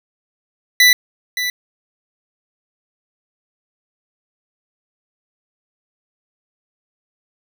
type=tone with echo; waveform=25% pulse; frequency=1981 Hz; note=B6; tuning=5 cents sharp; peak=-4 dBFS; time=0.8-0.93 s; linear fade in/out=2 ms; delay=570 ms; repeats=1; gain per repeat=-11 dB; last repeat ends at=1.5 s; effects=none